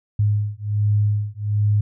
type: beating tone pair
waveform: sine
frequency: 103.6 / 104.9 Hz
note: G#2 / G#2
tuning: -4 / +18 cents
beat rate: 1.3 Hz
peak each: -20 dBFS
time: 0.19-1.81 s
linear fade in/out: 5 ms
effects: none